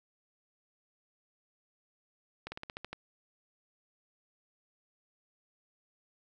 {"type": "slowing click train", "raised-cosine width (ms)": 0.3, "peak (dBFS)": -24, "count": 8, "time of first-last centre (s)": [2.47, 2.93], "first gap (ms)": 50, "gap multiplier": 1.09, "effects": []}